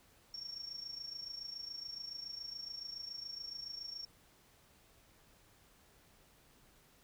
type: tone with amplitude modulation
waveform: sine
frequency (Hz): 5500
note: F8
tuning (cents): -27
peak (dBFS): -39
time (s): 0.34-4.05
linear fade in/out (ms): 2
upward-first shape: sine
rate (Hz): 27.1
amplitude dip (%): 75
effects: tanh soft clip ceiling -35 dBFS + pink hiss -66 dBFS RMS until 7.03 s